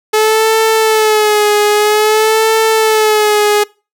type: tone with vibrato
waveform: sawtooth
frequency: 430 Hz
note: A4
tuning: 40 cents flat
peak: -4 dBFS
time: 0.13-3.64 s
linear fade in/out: 10 ms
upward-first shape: sine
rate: 0.51 Hz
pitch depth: 54 cents each way
effects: noise-tail reverb RT60 0.3 s tail -23 dB re dry